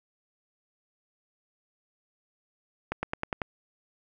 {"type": "accelerating click train", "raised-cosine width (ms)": 0.5, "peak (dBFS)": -14, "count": 6, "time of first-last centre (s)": [2.92, 3.418], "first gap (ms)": 110, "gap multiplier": 0.95, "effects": []}